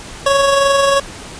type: tone with amplitude modulation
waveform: 25% pulse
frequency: 554.4 Hz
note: C#5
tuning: in tune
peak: -5 dBFS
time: 0.26-1 s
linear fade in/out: 5 ms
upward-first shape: sine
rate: 22.8 Hz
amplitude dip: 35%
effects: pink hiss -32 dBFS RMS until 1.39 s + resampled to 22050 Hz